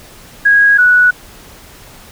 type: tone pair in turn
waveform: sine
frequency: 1648 / 1473.3 Hz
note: G#6 / F#6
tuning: -14 / -8 cents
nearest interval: major second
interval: 194 cents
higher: first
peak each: -5 dBFS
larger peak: neither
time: 0.45-0.78 / 0.78-1.11 s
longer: neither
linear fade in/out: 10 ms
effects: pink hiss -38 dBFS RMS until 2.11 s